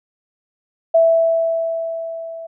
sine tone with level ramp, 659.3 Hz, E5, in tune, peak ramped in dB -8 to -29 dBFS, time 0.94-2.47 s, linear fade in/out 10 ms, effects none

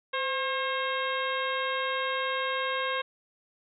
harmonic tone with a mistuned harmonic, 537 Hz, C5, 45 cents sharp, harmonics 1 / 2 / 3 / 4 / 5 / 6 / 7, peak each -33 / -32 / -34 / -37 / -39 / -39 / -39 dBFS, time 0.13-3.02 s, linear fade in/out 10 ms, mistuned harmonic 1, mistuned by -65 cents, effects none

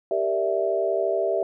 sine chord, E half-diminished seventh, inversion first, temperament equal, 392 / 466.2 / 587.3 / 659.3 Hz, G4 / Bb4 / D5 / E5, 0 / 0 / 0 / 0 cents, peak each -26 / -30 / -28 / -24 dBFS, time 0.11-1.43 s, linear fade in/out 2 ms, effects none

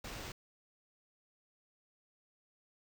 pink noise with sample-and-hold, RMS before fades -45 dBFS, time 0.04-0.32 s, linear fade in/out 5 ms, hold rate 11025 Hz, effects none

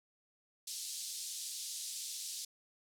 pink band-pass noise, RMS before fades -43 dBFS, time 0.67-2.45 s, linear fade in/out 5 ms, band 4100 to 11000 Hz, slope 24 dB/octave, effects none

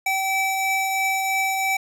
square tone pair together, 770 / 2307 Hz, G5 / D7, -31 / -31 cents, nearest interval octave + perfect fifth, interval 1900 cents, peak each -24 dBFS, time 0.06-1.77 s, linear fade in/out 5 ms, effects none

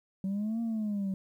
sine exponential two-way sweep, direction up then down, 189 to 233.1 to 189 Hz, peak -27 dBFS, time 0.24-1.14 s, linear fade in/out 2 ms, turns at 0.61 s, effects tanh soft clip ceiling -28 dBFS + 11-bit

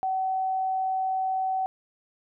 sine tone, 758 Hz, F#5, 42 cents sharp, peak -24 dBFS, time 0.03-1.66 s, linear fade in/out 0 ms, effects none

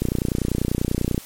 click train, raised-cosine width 3 ms, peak -8 dBFS, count 36, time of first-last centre 0.02-1.179 s, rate 30.2 Hz, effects white hiss -42 dBFS RMS until 1.25 s + MP3 64 kbps

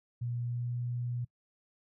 sine tone with pitch glide, 120.2 to 121.53 Hz, B2 to B2, -46 to -27 cents, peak -32 dBFS, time 0.21-1.25 s, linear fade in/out 10 ms, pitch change +19 cents, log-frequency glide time 0.4-0.78 s, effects noise-tail reverb RT60 0.1 s tail -23 dB re dry

